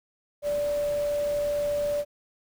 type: tone in noise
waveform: sine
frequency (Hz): 583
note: D5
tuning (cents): -13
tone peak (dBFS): -24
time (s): 0.42-2.05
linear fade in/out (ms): 50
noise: pink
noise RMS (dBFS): -42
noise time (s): 0.42-2.05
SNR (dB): +15
effects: none